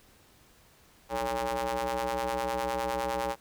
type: ring-modulated tone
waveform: sawtooth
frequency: 123.47 Hz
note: B2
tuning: in tune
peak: -22 dBFS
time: 1.09-3.36 s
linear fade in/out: 50 ms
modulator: 684 Hz
effects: pink hiss -60 dBFS RMS until 3.4 s